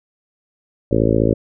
harmonic tone, 55 Hz, A1, in tune, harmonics 1 / 2 / 3 / 4 / 5 / 6 / 7 / 8 / 9 / 10, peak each -24 / -20 / -24 / -22 / -21 / -21 / -22 / -22 / -23 / -24 dBFS, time 0.91-1.34 s, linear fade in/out 5 ms, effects none

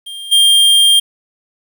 square tone with level steps, 3200 Hz, G7, 35 cents sharp, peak -26 / -7 dBFS, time 0.06-1 s, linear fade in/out 10 ms, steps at 0.31 s, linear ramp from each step 20 ms, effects 8-bit

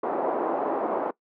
white band-pass noise, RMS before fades -27 dBFS, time 0.03-1.11 s, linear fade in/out 5 ms, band 290 to 880 Hz, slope 24 dB/octave, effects noise-tail reverb RT60 0.1 s tail -20 dB re dry

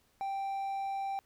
triangle tone, 784 Hz, G5, in tune, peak -31 dBFS, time 0.21-1.19 s, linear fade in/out 0 ms, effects pink hiss -70 dBFS RMS until 1.25 s

